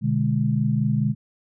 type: chord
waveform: sine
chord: G# diminished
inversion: first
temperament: equal with one note detuned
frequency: 123.47 / 148.11 / 207.7 Hz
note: B2 / D3 / G#3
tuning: 0 / +15 / 0 cents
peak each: -23 dBFS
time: 0.01-1.15 s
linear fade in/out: 50 ms
effects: none